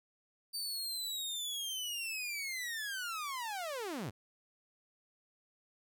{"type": "linear sweep", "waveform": "sawtooth", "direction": "down", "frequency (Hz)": [4637, 82.41], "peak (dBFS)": -34, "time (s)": [0.53, 4.11], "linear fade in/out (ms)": 20, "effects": []}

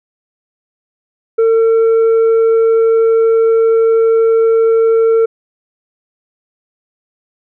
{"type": "tone with tanh clipping", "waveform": "triangle", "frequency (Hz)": 452.1, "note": "A4", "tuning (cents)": 47, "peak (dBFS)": -8, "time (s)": [1.38, 5.26], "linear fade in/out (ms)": 10, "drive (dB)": 8, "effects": []}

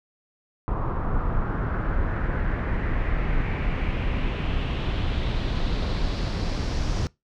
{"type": "noise with low-pass filter sweep", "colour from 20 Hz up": "brown", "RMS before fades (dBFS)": -25, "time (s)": [0.68, 7.07], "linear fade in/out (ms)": 0, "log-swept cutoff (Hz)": [1100, 5700], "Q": 2.7, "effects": ["noise-tail reverb RT60 0.2 s tail -22 dB re dry"]}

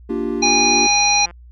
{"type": "chord", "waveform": "triangle", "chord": "G minor seventh", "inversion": "first", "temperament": "equal with one note detuned", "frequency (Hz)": [233.1, 293.7, 349.2, 390.6], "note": ["Bb3", "D4", "F4", "G4"], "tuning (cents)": [0, 0, 0, -6], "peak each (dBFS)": -23, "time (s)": [0.09, 0.87], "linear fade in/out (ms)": 10}
{"type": "harmonic tone", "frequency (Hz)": 820, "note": "G#5", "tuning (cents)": -22, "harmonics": [1, 3, 5, 7], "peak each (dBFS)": [-18, -18, -18, -18], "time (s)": [0.42, 1.26], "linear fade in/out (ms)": 10}
{"type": "click train", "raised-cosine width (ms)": 0.5, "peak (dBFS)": -24, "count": 148, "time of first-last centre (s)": [0.46, 1.31], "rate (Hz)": 173}
{"effects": ["added 60 Hz sine -39 dBFS peak until 1.51 s"]}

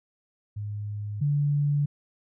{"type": "tone pair in turn", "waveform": "sine", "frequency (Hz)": [103.83, 144.82], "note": ["G#2", "D3"], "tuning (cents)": [0, -24], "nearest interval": "tritone", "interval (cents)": 576, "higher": "second", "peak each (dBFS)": [-30, -21], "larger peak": "second", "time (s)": [[0.56, 1.21], [1.21, 1.86]], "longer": "neither", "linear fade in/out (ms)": 10, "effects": []}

